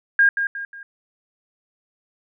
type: tone with echo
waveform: sine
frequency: 1618 Hz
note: G#6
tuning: 46 cents flat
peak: -11 dBFS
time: 0.19-0.29 s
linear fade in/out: 2 ms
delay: 180 ms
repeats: 3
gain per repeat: -8 dB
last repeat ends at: 0.83 s
effects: none